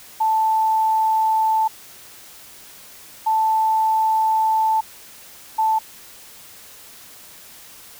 sine tone bursts at uneven times, 880 Hz, A5, in tune, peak -15 dBFS, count 3, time 0.2-1.68 / 3.26-4.81 / 5.58-5.79 s, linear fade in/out 10 ms, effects white hiss -43 dBFS RMS until 7.99 s

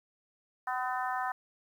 harmonic tone with a mistuned harmonic, 252.9 Hz, B3, 41 cents sharp, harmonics 3 / 4 / 5 / 6 / 7, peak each -34 / -36 / -38 / -40 / -41 dBFS, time 0.67-1.32 s, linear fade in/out 5 ms, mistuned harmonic 7, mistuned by +24 cents, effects 10-bit

